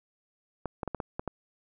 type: clicks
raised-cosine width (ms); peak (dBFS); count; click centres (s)
1; -18; 7; 0.657 / 0.832 / 0.877 / 0.947 / 1.002 / 1.195 / 1.277
effects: none